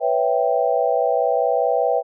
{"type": "chord", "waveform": "sine", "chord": "C# half-diminished seventh", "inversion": "third", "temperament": "equal", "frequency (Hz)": [493.9, 554.4, 659.3, 784], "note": ["B4", "C#5", "E5", "G5"], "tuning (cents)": [0, 0, 0, 0], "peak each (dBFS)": [-21, -23, -21, -22], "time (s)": [0, 2.03], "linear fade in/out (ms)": 50, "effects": []}